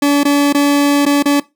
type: tone with dropouts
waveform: 40% pulse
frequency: 286.2 Hz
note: D4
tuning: 45 cents flat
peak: -8 dBFS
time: 0.02-1.4 s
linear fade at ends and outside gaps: 5 ms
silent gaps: 0.234-0.251 / 0.527-0.546 / 1.054-1.062 / 1.226-1.256 s
effects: noise-tail reverb RT60 0.2 s tail -19 dB re dry